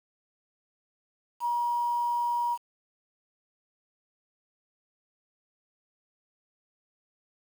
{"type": "tone with quantisation", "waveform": "sine", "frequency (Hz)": 955, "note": "A#5", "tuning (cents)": 42, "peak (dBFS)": -25, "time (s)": [1.4, 2.58], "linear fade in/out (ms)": 50, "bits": 8, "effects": []}